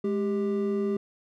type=tone pair together; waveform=triangle; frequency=209.5 / 395.5 Hz; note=G#3 / G4; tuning=+15 / +15 cents; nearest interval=major seventh; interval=1100 cents; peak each=-26 / -25 dBFS; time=0.04-0.97 s; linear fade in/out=5 ms; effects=none